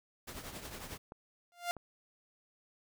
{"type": "noise with tremolo", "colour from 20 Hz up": "pink", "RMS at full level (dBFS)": -43, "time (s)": [0.27, 0.98], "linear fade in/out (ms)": 10, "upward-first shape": "triangle", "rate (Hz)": 11, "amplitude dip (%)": 65}
{"type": "clicks", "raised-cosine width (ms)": 1, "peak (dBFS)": -33, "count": 2, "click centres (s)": [1.121, 1.767]}
{"type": "tone with exponential growth", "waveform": "sawtooth", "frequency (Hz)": 698.5, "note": "F5", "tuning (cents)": 0, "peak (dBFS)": -26, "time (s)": [1.52, 1.71], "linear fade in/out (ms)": 0, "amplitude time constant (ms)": 41}
{"effects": []}